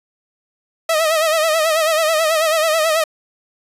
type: tone with vibrato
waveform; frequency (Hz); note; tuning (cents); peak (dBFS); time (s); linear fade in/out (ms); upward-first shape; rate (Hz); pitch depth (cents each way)
sawtooth; 636; D#5; +38; -10; 0.89-3.04; 5; sine; 9.2; 73
effects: resampled to 32000 Hz